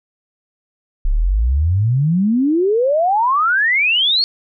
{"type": "exponential sweep", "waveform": "sine", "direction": "up", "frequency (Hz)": [31.94, 4467], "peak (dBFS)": -12, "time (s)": [1.05, 4.24], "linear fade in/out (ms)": 0, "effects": []}